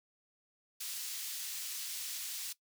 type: high-pass noise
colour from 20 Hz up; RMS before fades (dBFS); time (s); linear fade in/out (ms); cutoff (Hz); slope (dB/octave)
pink; -41; 0.8-2.53; 10; 3900; 12
effects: noise-tail reverb RT60 0.1 s tail -18 dB re dry